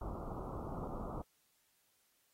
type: low-pass noise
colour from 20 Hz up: pink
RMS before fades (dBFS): -43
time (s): 0.01-1.22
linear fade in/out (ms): 5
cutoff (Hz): 1300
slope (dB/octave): 96
effects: white hiss -75 dBFS RMS until 2.33 s + AAC 48 kbps